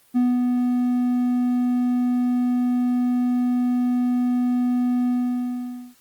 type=tone with ADSR envelope; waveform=triangle; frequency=246.9 Hz; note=B3; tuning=in tune; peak=-13 dBFS; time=0.14-5.95 s; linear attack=27 ms; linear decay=210 ms; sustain=-3 dB; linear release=860 ms; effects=white hiss -57 dBFS RMS until 6 s + Opus 32 kbps